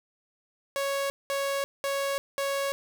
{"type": "tone bursts", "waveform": "sawtooth", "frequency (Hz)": 554.4, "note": "C#5", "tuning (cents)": 0, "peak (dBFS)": -23, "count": 4, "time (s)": [0.76, 2.72], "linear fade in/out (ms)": 0, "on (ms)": 340, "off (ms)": 200, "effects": []}